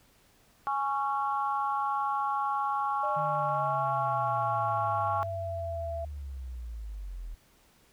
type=chord; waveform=sine; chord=Db major; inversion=second; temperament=equal with one note detuned; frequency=830.6 / 1108.7 / 1366.6 Hz; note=Ab5 / Db6 / F6; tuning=0 / 0 / -38 cents; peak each=-30 / -30 / -36 dBFS; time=0.67-5.23 s; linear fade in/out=0 ms
type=tone with pitch glide; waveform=sine; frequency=602 to 671.8 Hz; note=D5 to E5; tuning=+43 to +33 cents; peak=-33 dBFS; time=3.03-6.05 s; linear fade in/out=5 ms; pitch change=+190 cents; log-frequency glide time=3.46-3.89 s
type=linear sweep; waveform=sine; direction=down; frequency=154.4 to 39.46 Hz; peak=-36 dBFS; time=3.16-7.35 s; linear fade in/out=10 ms
effects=tanh soft clip ceiling -16 dBFS + pink hiss -63 dBFS RMS until 7.92 s